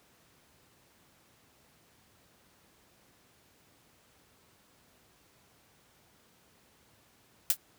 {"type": "noise with exponential decay", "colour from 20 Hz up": "blue", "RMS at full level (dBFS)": -19, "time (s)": [7.5, 7.57], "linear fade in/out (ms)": 2, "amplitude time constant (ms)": 15, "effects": ["pink hiss -64 dBFS RMS until 7.78 s", "high-pass 80 Hz 12 dB/octave"]}